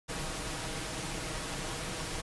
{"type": "noise with comb filter", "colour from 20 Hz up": "pink", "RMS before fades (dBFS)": -37, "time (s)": [0.08, 2.22], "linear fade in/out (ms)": 20, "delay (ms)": 6.3, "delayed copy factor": 0.5, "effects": ["resampled to 24000 Hz"]}